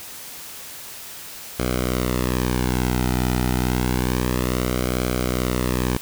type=tone with flanger; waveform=sawtooth; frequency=62.3 Hz; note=B1; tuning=16 cents sharp; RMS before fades=-22 dBFS; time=1.59-5.97 s; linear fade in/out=5 ms; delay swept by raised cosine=1.1 to 1.82 ms; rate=0.29 Hz; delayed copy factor=-0.75; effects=white hiss -37 dBFS RMS until 6.01 s